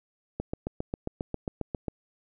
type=click train; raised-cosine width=2 ms; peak=-17 dBFS; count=12; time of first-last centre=0.4-1.882 s; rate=7.42 Hz; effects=none